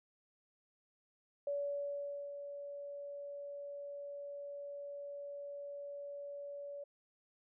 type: tone with ADSR envelope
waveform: sine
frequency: 570 Hz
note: C#5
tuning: 48 cents sharp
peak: -34 dBFS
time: 1.47-6.84 s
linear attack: 3 ms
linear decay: 840 ms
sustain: -9 dB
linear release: 7 ms
effects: none